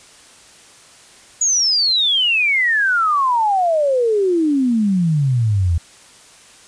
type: exponential sweep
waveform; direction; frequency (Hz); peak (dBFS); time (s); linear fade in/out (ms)
sine; down; 6880 to 80.4; -13; 1.41-5.78; 5
effects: white hiss -45 dBFS RMS until 6.67 s + resampled to 22050 Hz